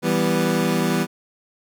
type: chord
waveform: 25% pulse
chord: E minor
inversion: none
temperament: equal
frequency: 164.81 / 196 / 246.9 Hz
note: E3 / G3 / B3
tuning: 0 / 0 / 0 cents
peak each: -19 dBFS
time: 0.02-1.07 s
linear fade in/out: 50 ms
effects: none